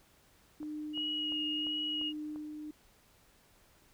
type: tone with tremolo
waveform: sine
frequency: 302.9 Hz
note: D#4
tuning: 46 cents flat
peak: -37 dBFS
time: 0.6-2.71 s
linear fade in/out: 5 ms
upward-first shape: sine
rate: 1.4 Hz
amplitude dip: 35%
type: click train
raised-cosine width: 1 ms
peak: -37 dBFS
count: 6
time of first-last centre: 0.63-2.36 s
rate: 2.89 Hz
type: tone with vibrato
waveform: sine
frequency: 2883 Hz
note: F#7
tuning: 46 cents flat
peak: -33 dBFS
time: 0.93-2.13 s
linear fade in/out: 50 ms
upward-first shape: sine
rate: 1.4 Hz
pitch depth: 16 cents each way
effects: pink hiss -65 dBFS RMS until 3.93 s